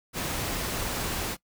pink noise, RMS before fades -31 dBFS, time 0.13-1.37 s, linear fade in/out 50 ms, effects noise-tail reverb RT60 0.1 s tail -21 dB re dry

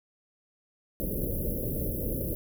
pink band-stop noise, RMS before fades -31 dBFS, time 1-2.35 s, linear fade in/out 0 ms, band 600 to 11000 Hz, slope 96 dB/octave, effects none

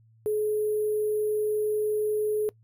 sine tone with sample-and-hold, 424.4 Hz, G#4, 38 cents sharp, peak -23 dBFS, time 0.26-2.49 s, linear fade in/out 0 ms, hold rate 11025 Hz, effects noise-tail reverb RT60 0.1 s tail -23 dB re dry + added 112 Hz sine -56 dBFS peak until 2.63 s

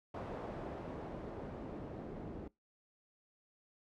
white noise with low-pass filter sweep, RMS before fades -45 dBFS, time 0.14-2.48 s, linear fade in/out 5 ms, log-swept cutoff 650 to 370 Hz, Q 0.89, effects noise-tail reverb RT60 0.2 s tail -23 dB re dry

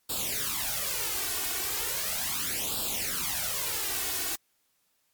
white noise with flanger, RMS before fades -31 dBFS, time 0.09-4.36 s, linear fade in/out 10 ms, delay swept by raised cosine 0.24 to 2.74 ms, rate 0.37 Hz, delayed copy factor +0.8, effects white hiss -72 dBFS RMS until 5.13 s + MP3 96 kbps

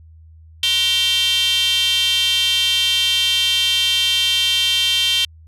square tone with high-pass filter, 210 Hz, G#3, 19 cents sharp, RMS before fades -17 dBFS, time 0.63-5.25 s, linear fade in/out 2 ms, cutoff 3200 Hz, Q 7.5, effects added 80 Hz sine -41 dBFS peak until 5.47 s + resampled to 32000 Hz

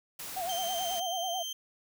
white noise, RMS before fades -41 dBFS, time 0.19-1 s, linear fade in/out 5 ms
sine tone with vibrato, 715 Hz, F5, 41 cents sharp, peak -32 dBFS, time 0.36-1.43 s, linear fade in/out 10 ms, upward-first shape sine, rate 9.2 Hz, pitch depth 110 cents each way
30% pulse tone, 3136 Hz, G7, in tune, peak -32 dBFS, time 0.49-1.53 s, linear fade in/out 5 ms
effects none

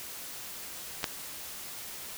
clicks, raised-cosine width 0.2 ms, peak -21 / -10 dBFS, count 2, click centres 1.031 / 1.042 s, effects white hiss -42 dBFS RMS until 2.17 s

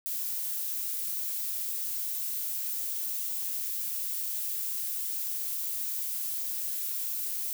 violet noise, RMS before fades -33 dBFS, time 0.06-7.53 s, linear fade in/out 0 ms, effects none

